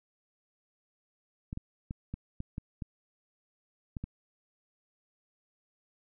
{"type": "clicks", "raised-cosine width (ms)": 5, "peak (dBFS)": -24, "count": 9, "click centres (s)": [1.529, 1.574, 1.909, 2.14, 2.404, 2.581, 2.822, 3.968, 4.04], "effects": []}